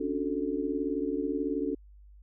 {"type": "chord", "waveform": "sine", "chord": "D major seventh", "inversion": "third", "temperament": "just", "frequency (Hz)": [275.3, 293.7, 367.1, 440.5], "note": ["C#4", "D4", "F#4", "A4"], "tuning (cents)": [-12, 0, -14, 2], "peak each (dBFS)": [-34, -32, -35, -34], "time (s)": [0, 1.75], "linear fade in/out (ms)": 10, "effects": ["added 50 Hz sine -50 dBFS peak until 2.22 s"]}